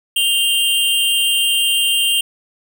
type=tone pair together; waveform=square; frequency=2803 / 3153 Hz; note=F7 / G7; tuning=+6 / +9 cents; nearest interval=major second; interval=203 cents; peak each=-17 dBFS; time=0.16-2.21 s; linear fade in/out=5 ms; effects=none